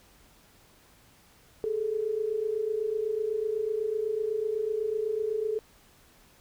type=tone pair together; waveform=sine; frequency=412 / 440 Hz; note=G#4 / A4; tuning=-14 / 0 cents; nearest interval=minor second; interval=114 cents; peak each=-32 / -28 dBFS; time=1.64-5.59 s; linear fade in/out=0 ms; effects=pink hiss -59 dBFS RMS until 6.4 s